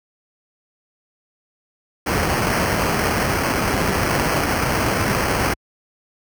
pink noise with sample-and-hold, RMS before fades -19 dBFS, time 2.06-5.54 s, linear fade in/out 10 ms, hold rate 3675 Hz, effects high-pass 60 Hz 12 dB/octave

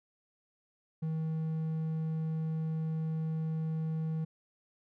triangle tone, 159.3 Hz, D#3, 41 cents sharp, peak -29 dBFS, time 1.02-4.25 s, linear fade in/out 10 ms, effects none

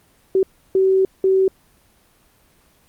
sine tone bursts at uneven times, 381.3 Hz, G4, 48 cents flat, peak -12 dBFS, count 3, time 0.35-0.43 / 0.75-1.05 / 1.24-1.48 s, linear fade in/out 2 ms, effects pink hiss -56 dBFS RMS until 2.88 s + Opus 24 kbps

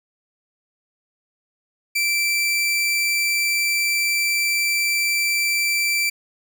sawtooth tone, 2338 Hz, D7, 8 cents flat, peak -15 dBFS, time 1.95-6.1 s, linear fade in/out 10 ms, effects none

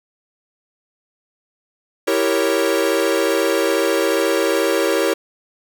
45% pulse chord, E diminished seventh, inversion none, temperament equal, 329.6 / 392 / 466.2 / 554.4 Hz, E4 / G4 / Bb4 / Db5, 0 / 0 / 0 / 0 cents, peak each -22 / -21 / -21 / -21 dBFS, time 2.07-5.14 s, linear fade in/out 10 ms, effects none

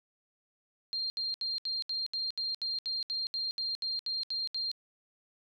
sine tone bursts, 4192 Hz, C8, 2 cents sharp, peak -31 dBFS, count 16, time 0.93-4.715 s, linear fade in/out 0 ms, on 170 ms, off 71 ms, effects none

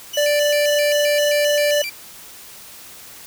30% pulse tone with vibrato, 2637 Hz, E7, in tune, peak -22 dBFS, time 0.13-1.9 s, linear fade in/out 10 ms, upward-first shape square, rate 3.8 Hz, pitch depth 200 cents each way
square tone, 587.3 Hz, D5, in tune, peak -16 dBFS, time 0.17-1.82 s, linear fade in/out 5 ms
effects white hiss -40 dBFS RMS until 3.26 s

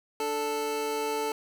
25% pulse tone pair together, 293.7 / 440 Hz, D4 / A4, 0 / 0 cents, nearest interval perfect fifth, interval 700 cents, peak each -34 / -25 dBFS, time 0.2-1.32 s, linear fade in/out 2 ms, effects 9-bit

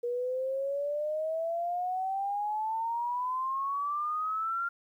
sine exponential sweep, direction up, 476.6 to 1396.9 Hz, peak -29 dBFS, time 0.03-4.69 s, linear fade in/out 10 ms, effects 11-bit

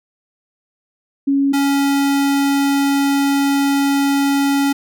sine / square tone pair in turn, 277.2 / 279.1 Hz, C#4 / C#4, 0 / +12 cents, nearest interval unison, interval 12 cents, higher second, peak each -12 / -14 dBFS, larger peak first, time 1.27-1.53 / 1.53-4.73 s, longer second, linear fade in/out 10 ms, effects none

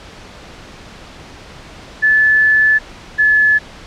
sine tone pair in turn, 1736 / 1721 Hz, A6 / A6, -24 / -39 cents, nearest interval unison, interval 15 cents, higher first, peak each -8 dBFS, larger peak neither, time 2.02-2.79 / 3.18-3.59 s, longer first, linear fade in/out 20 ms, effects pink hiss -36 dBFS RMS until 3.86 s + low-pass 5000 Hz 12 dB/octave

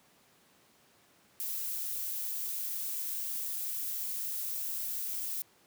violet noise, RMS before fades -36 dBFS, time 1.4-5.42 s, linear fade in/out 0 ms, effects pink hiss -64 dBFS RMS until 5.66 s + high-pass 150 Hz 12 dB/octave

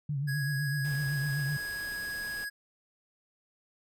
sine tone with vibrato, 141.9 Hz, C#3, 41 cents sharp, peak -29 dBFS, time 0.09-1.57 s, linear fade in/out 5 ms, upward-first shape triangle, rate 7.9 Hz, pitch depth 110 cents each way
square tone, 1661.2 Hz, G#6, in tune, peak -35 dBFS, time 0.27-2.5 s, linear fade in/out 20 ms
pink noise, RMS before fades -48 dBFS, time 0.84-2.45 s, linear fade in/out 10 ms
effects none

